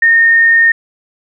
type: tone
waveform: sine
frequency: 1835 Hz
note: A#6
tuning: 28 cents flat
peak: -5 dBFS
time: 0.02-0.72 s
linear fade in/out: 5 ms
effects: none